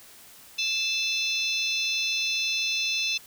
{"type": "harmonic tone with a mistuned harmonic", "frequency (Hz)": 878, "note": "A5", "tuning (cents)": -4, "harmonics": [3, 4, 5, 6, 7], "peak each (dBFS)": [-28, -30, -32, -34, -35], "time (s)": [0.58, 3.18], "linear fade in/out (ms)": 10, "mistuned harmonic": 5, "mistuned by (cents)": -120, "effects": ["white hiss -50 dBFS RMS until 3.26 s"]}